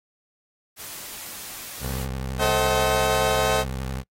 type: noise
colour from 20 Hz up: white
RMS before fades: -37 dBFS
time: 0.76-2.07 s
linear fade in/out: 50 ms
type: tone with vibrato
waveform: 20% pulse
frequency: 65.41 Hz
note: C2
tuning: in tune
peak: -23 dBFS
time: 1.8-4.04 s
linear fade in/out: 50 ms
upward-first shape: sine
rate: 12 Hz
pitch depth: 72 cents each way
type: chord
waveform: 30% pulse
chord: A diminished seventh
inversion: none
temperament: just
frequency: 440 / 528 / 633.6 / 760.3 Hz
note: A4 / C5 / Eb5 / Gb5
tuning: 0 / +16 / +31 / +47 cents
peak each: -23 dBFS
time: 2.38-3.65 s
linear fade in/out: 50 ms
effects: noise-tail reverb RT60 0.1 s tail -25 dB re dry + AAC 48 kbps